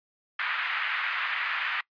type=band-pass noise; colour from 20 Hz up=pink; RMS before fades=-30 dBFS; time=0.39-1.81 s; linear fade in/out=5 ms; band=1300 to 2600 Hz; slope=24 dB/octave; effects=noise-tail reverb RT60 0.1 s tail -23 dB re dry + resampled to 11025 Hz